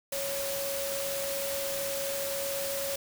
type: tone in noise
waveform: sine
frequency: 554.4 Hz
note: C#5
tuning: in tune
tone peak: -33 dBFS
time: 0.12-2.96 s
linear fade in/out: 5 ms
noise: white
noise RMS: -35 dBFS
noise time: 0.12-2.96 s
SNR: -1 dB
effects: none